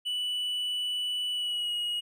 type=tone with pitch glide; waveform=triangle; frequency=2964 to 2895 Hz; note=F#7 to F#7; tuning=+2 to -38 cents; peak=-27 dBFS; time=0.05-2.01 s; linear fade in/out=20 ms; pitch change=-40 cents; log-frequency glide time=1.31-1.73 s; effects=none